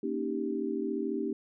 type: chord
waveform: sine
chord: Eb dominant seventh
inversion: second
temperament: equal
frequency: 233.1 / 277.2 / 311.1 / 392 Hz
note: Bb3 / Db4 / Eb4 / G4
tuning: 0 / 0 / 0 / 0 cents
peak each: -36 / -36 / -35 / -34 dBFS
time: 0.03-1.33 s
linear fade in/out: 5 ms
effects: none